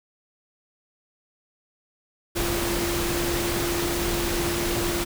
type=tone in noise; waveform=sine; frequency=345.1 Hz; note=F4; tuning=21 cents flat; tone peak=-27 dBFS; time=2.35-5.05 s; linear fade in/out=20 ms; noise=pink; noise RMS=-27 dBFS; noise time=2.35-5.05 s; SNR=-3 dB; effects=none